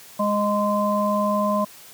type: harmonic tone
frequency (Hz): 206.9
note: G#3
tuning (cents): -6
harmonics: 1 / 3 / 5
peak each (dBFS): -23 / -23 / -23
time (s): 0.19-1.65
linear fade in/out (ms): 10
effects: white hiss -45 dBFS RMS until 1.93 s + high-pass 60 Hz 12 dB/octave